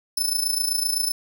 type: tone with amplitude modulation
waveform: 20% pulse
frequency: 5270 Hz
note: E8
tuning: 1 cent flat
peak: -13 dBFS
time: 0.17-1.12 s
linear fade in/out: 5 ms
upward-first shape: sine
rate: 27.8 Hz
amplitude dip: 70%
effects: none